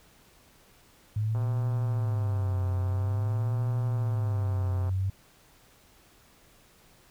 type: tone with vibrato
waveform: sine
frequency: 104.8 Hz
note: G#2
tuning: 16 cents sharp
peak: -25 dBFS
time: 1.16-5.1 s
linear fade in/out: 5 ms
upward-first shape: sine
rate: 0.48 Hz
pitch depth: 200 cents each way
type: click train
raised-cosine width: 1 ms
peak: -29 dBFS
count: 458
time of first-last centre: 1.35-4.893 s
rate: 129 Hz
effects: pink hiss -59 dBFS RMS until 7.1 s